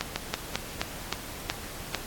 slowing click train, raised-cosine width 0.2 ms, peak -9 dBFS, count 8, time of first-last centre 0.01-1.947 s, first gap 150 ms, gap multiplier 1.2, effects pink hiss -40 dBFS RMS until 2.06 s + AAC 64 kbps

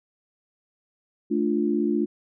sine chord, D minor, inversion second, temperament equal, 220 / 293.7 / 349.2 Hz, A3 / D4 / F4, 0 / 0 / 0 cents, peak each -25 dBFS, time 1.3-2.06 s, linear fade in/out 20 ms, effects none

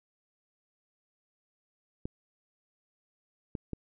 clicks, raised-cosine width 3 ms, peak -22 dBFS, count 3, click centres 2.055 / 3.552 / 3.733 s, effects none

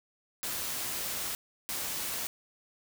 white noise bursts at uneven times, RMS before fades -35 dBFS, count 2, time 0.43-1.35 / 1.69-2.27 s, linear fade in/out 0 ms, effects none

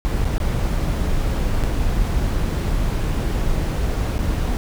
brown noise with dropouts, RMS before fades -20 dBFS, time 0.05-4.57 s, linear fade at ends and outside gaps 0 ms, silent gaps 0.246-0.253 / 0.381-0.401 / 1.631-1.637 / 4.182-4.19 s, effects none

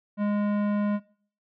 sine tone with tanh clipping, 206.3 Hz, G#3, 11 cents flat, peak -25 dBFS, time 0.17-1 s, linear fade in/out 50 ms, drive 16 dB, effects noise-tail reverb RT60 0.5 s tail -21 dB re dry

